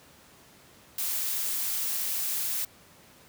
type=noise; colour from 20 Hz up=blue; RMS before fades=-30 dBFS; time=0.98-2.65 s; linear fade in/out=5 ms; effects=pink hiss -55 dBFS RMS until 3.28 s + high-pass 80 Hz 12 dB/octave